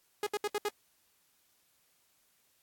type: tone bursts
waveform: sawtooth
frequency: 415.3 Hz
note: G#4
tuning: in tune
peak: -26 dBFS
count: 5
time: 0.23-0.686 s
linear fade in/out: 2 ms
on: 36 ms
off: 69 ms
effects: white hiss -71 dBFS RMS until 2.62 s + AAC 64 kbps